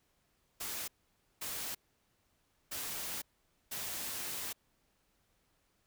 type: noise bursts at uneven times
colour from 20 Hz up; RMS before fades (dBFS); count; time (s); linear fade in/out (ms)
white; -40; 4; 0.6-0.88 / 1.41-1.75 / 2.71-3.22 / 3.71-4.53; 10
effects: pink hiss -75 dBFS RMS until 5.86 s